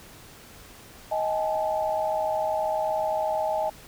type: tone cluster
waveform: sine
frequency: 629 / 801 / 861 Hz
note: D#5 / G5 / A5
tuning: +19 / +37 / -38 cents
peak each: -26 / -30 / -29 dBFS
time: 1.11-3.7 s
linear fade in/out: 10 ms
effects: pink hiss -48 dBFS RMS until 3.87 s